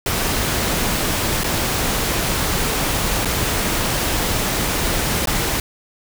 pink noise with dropouts, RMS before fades -20 dBFS, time 0.06-5.6 s, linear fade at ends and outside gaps 2 ms, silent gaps 1.436-1.442 / 3.249-3.255 / 5.257-5.272 s, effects none

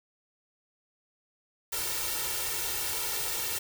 white noise with comb filter, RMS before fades -32 dBFS, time 1.72-3.59 s, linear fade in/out 10 ms, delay 2.2 ms, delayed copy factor +1, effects none

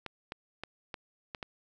clicks, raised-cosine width 0.3 ms, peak -22 dBFS, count 6, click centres 0.063 / 0.321 / 0.636 / 0.942 / 1.348 / 1.428 s, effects none

